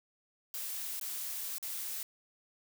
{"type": "noise with dropouts", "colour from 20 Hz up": "blue", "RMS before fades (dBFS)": -39, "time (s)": [0.54, 2.03], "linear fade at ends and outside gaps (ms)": 1, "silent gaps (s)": [[0.997, 1.012], [1.583, 1.627]], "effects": []}